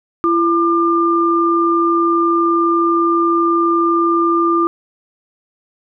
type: tone pair together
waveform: sine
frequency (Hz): 337.2 / 1198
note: E4 / D6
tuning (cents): +39 / +34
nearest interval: octave + minor seventh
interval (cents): 2195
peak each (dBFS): -14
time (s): 0.24-4.67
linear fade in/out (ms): 0
effects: none